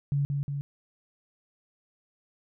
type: tone with echo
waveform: sine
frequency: 141.7 Hz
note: C#3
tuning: 38 cents sharp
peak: -23 dBFS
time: 0.12-0.25 s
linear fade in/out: 0 ms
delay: 180 ms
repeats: 2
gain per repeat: -3 dB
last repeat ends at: 0.61 s
effects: none